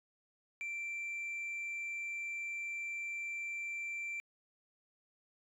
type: tone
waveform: sine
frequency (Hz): 2349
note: D7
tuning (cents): 0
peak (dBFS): -35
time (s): 0.61-4.2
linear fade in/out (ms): 0
effects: tanh soft clip ceiling -37 dBFS